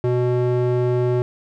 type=tone with band-pass filter; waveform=square; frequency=123.47 Hz; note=B2; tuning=in tune; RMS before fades=-19 dBFS; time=0.04-1.22 s; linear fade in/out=0 ms; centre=340 Hz; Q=1.3; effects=none